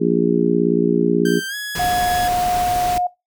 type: harmonic tone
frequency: 58.27 Hz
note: A#1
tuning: in tune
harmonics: 3 / 4 / 5 / 6 / 7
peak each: -20 / -20 / -20 / -20 / -20 dBFS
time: 0-1.4 s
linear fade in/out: 20 ms
type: tone with pitch glide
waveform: sawtooth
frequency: 1568 to 1680.5 Hz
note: G6 to G#6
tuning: 0 to +20 cents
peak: -21 dBFS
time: 1.25-2.28 s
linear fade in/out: 5 ms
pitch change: +120 cents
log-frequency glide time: 1.48-1.55 s
type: noise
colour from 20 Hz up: pink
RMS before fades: -27 dBFS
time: 1.75-2.98 s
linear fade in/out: 2 ms
type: tone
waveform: sine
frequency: 717 Hz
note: F5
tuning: 45 cents sharp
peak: -17 dBFS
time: 1.79-3.07 s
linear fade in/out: 5 ms
effects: noise-tail reverb RT60 0.2 s tail -19 dB re dry